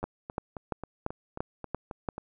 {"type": "two click trains", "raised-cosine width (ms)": 1, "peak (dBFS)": [-16, -23], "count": [7, 9], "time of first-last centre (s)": [[0.04, 2.088], [0.03, 2.181]], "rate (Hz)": [2.93, 3.72], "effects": []}